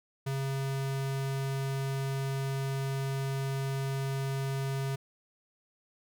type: tone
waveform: square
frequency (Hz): 135.8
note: C#3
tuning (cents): -35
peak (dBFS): -31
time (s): 0.26-4.96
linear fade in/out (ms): 10
effects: none